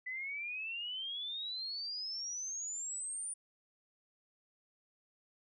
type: exponential sweep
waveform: sine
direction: up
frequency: 1986 to 9430 Hz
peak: -38 dBFS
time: 0.06-3.34 s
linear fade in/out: 10 ms
effects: none